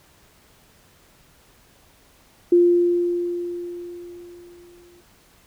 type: tone with exponential decay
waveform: sine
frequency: 349.2 Hz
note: F4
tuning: in tune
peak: -10 dBFS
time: 2.52-5.01 s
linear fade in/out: 5 ms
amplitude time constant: 540 ms
effects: pink hiss -55 dBFS RMS until 5.46 s